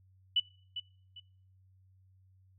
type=tone with echo; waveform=sine; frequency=2970 Hz; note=F#7; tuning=6 cents sharp; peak=-24 dBFS; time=0.36-0.4 s; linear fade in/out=5 ms; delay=400 ms; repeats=2; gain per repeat=-11 dB; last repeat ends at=1.2 s; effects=noise-tail reverb RT60 0.5 s tail -23 dB re dry + added 94 Hz sine -61 dBFS peak until 2.58 s